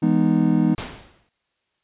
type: chord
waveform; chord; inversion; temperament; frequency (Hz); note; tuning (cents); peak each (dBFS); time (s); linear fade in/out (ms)
triangle; E major seventh; none; just; 164.81 / 206 / 247.2 / 309; E3 / G#3 / B3 / D#4; 0 / -14 / +2 / -12; -19; 0.02-0.75; 10
type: noise with exponential decay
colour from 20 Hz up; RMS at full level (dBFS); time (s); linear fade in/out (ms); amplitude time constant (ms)
pink; -27; 0.78-1.29; 1; 110
effects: white hiss -72 dBFS RMS until 1.83 s + resampled to 8000 Hz